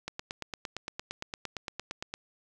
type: click train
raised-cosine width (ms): 0.2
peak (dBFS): -18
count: 19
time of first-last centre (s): 0.08-2.139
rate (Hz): 8.74
effects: none